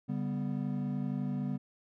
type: chord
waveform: triangle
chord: G major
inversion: second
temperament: equal with one note detuned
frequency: 143.15 / 196 / 246.9 Hz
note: D3 / G3 / B3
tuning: -44 / 0 / 0 cents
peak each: -34 dBFS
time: 0.08-1.58 s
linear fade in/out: 20 ms
effects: none